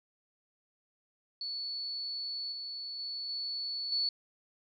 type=tone with level steps; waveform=sine; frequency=4435 Hz; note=C#8; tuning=in tune; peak=-35 / -38 / -36 / -34 / -28 dBFS; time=1.41-4.09 s; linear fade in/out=2 ms; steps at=2.52 / 2.99 / 3.29 / 3.92 s; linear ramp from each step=2 ms; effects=none